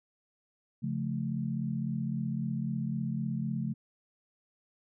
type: chord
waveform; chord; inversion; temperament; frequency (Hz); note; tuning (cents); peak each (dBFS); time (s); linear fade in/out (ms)
sine; Db augmented; none; equal with one note detuned; 138.59 / 174.61 / 218.4; Db3 / F3 / A3; 0 / 0 / -13; -34 / -36 / -34; 0.82-3.74; 20
effects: none